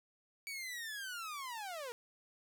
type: linear sweep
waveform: sawtooth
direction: down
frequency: 2288 to 456.3 Hz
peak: -38 dBFS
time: 0.47-1.92 s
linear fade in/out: 0 ms
effects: none